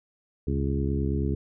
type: harmonic tone with a mistuned harmonic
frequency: 69.3 Hz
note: C#2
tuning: in tune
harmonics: 1 / 2 / 3 / 4 / 5 / 6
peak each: -27 / -30 / -32 / -33 / -34 / -35 dBFS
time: 0.47-1.35 s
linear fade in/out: 5 ms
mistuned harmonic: 1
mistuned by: +120 cents
effects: none

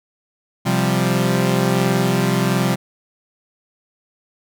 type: chord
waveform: sawtooth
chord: C suspended fourth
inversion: none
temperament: equal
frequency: 130.81 / 174.61 / 196 Hz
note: C3 / F3 / G3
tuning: 0 / 0 / 0 cents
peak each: -16 dBFS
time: 0.65-2.76 s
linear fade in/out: 20 ms
effects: none

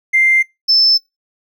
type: tone pair in turn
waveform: triangle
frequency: 2093 / 5274 Hz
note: C7 / E8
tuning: 0 / 0 cents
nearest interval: octave + major third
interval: 1600 cents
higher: second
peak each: -5 dBFS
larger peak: neither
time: 0.13-0.43 / 0.68-0.98 s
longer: neither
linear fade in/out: 20 ms
effects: noise-tail reverb RT60 0.2 s tail -25 dB re dry + tanh soft clip ceiling -6 dBFS

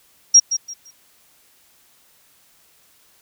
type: tone with echo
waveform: sine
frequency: 5630 Hz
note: F8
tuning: 13 cents sharp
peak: -5 dBFS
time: 0.34-0.4 s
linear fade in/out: 10 ms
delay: 170 ms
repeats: 3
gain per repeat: -12 dB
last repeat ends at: 0.91 s
effects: white hiss -56 dBFS RMS until 3.21 s

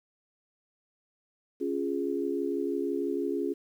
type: chord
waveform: sine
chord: Db major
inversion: none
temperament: equal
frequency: 277.2 / 349.2 / 415.3 Hz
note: Db4 / F4 / Ab4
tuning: 0 / 0 / 0 cents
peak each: -32 dBFS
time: 1.6-3.54 s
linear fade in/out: 20 ms
effects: 10-bit

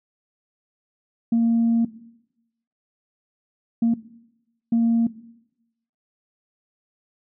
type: tone bursts at uneven times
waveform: sine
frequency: 230.9 Hz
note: A#3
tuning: 16 cents flat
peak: -14 dBFS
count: 3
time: 1.32-1.85 / 3.82-3.94 / 4.72-5.07 s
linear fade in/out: 5 ms
effects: noise-tail reverb RT60 0.9 s tail -18 dB re dry + tanh soft clip ceiling -13 dBFS

